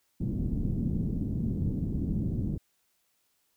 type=low-pass noise; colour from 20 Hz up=white; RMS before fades=-30 dBFS; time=0.2-2.58 s; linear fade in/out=10 ms; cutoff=240 Hz; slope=24 dB/octave; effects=white hiss -73 dBFS RMS until 3.56 s